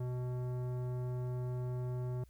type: tone with tanh clipping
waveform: sine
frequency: 124.8 Hz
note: B2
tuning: 19 cents sharp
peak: -37 dBFS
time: 0-2.24 s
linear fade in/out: 5 ms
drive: 15 dB
effects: added 60 Hz sine -58 dBFS peak until 2.29 s + white hiss -73 dBFS RMS until 2.29 s